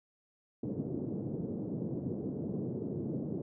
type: band-pass noise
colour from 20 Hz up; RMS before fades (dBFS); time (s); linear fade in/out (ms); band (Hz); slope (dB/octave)
pink; -37; 0.63-3.42; 5; 130 to 420; 24
effects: none